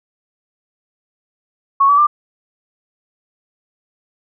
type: tone with pitch steps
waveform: sine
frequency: 1104 / 1145.6 / 1188.7 Hz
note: C#6 / D6 / D6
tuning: -7 / -43 / +21 cents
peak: -8 dBFS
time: 1.8-2.07 s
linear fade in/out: 10 ms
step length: 90 ms
effects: none